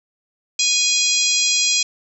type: harmonic tone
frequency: 824 Hz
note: G#5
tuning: 14 cents flat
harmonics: 3 / 4 / 5 / 6 / 7 / 8 / 9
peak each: -23 / -23 / -23 / -23 / -23 / -23 / -23 dBFS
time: 0.59-1.83 s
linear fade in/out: 5 ms
effects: none